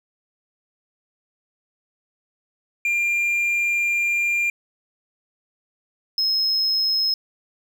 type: tone pair in turn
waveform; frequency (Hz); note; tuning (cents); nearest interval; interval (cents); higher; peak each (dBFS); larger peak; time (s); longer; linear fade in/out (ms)
triangle; 2393 / 5158; D7 / E8; +32 / -39; octave + minor second; 1329; second; -17; neither; 2.85-4.5 / 6.18-7.14; first; 2
effects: none